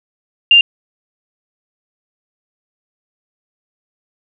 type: tone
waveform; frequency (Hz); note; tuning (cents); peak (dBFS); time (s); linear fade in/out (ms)
sine; 2794; F7; 0; -4; 0.51-0.61; 2
effects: none